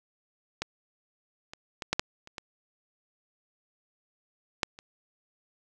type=clicks; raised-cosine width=0.2 ms; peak=-13 / -24 / -17 / -8 / -7 / -29 / -20 / -7 / -28 dBFS; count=9; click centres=0.62 / 1.535 / 1.822 / 1.93 / 1.995 / 2.274 / 2.382 / 4.632 / 4.789 s; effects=none